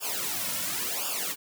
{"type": "noise with flanger", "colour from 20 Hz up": "white", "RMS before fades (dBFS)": -31, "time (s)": [0, 1.36], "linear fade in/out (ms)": 50, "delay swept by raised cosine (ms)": [0.49, 2.59], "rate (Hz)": 0.93, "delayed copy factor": -1, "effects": []}